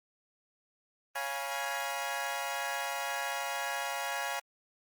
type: chord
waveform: 20% pulse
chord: C# dominant seventh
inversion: none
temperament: equal with one note detuned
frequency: 554.4 / 698.5 / 830.6 / 964.6 Hz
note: C#5 / E#5 / G#5 / B5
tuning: 0 / 0 / 0 / -41 cents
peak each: -36 / -34 / -32 / -35 dBFS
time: 1.15-4.4 s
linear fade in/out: 10 ms
effects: Opus 32 kbps